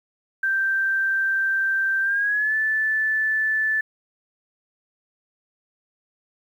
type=tone with pitch glide; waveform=sine; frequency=1568 to 1749.9 Hz; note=G6 to A6; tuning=0 to -10 cents; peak=-19 dBFS; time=0.43-3.81 s; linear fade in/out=5 ms; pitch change=+190 cents; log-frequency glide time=2.02-2.55 s; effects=9-bit